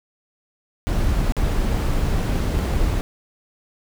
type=noise with dropouts; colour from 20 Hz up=brown; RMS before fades=-20 dBFS; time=0.87-3.01 s; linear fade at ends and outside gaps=0 ms; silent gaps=1.322-1.367 / 2.585-2.589 s; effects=none